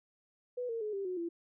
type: tone with pitch steps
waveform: sine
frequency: 493.9 / 458.2 / 425 / 394.3 / 365.8 / 339.3 Hz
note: B4 / A#4 / G#4 / G4 / F#4 / F4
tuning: 0 / -30 / +40 / +10 / -20 / -50 cents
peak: -34 dBFS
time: 0.57-1.29 s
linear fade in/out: 10 ms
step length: 120 ms
effects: none